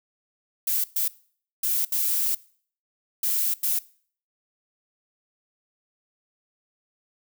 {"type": "noise bursts at uneven times", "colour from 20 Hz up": "violet", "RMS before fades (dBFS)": -24, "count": 6, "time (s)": [[0.67, 0.84], [0.96, 1.08], [1.63, 1.85], [1.92, 2.35], [3.23, 3.54], [3.63, 3.79]], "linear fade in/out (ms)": 5, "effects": ["noise-tail reverb RT60 0.5 s tail -21 dB re dry"]}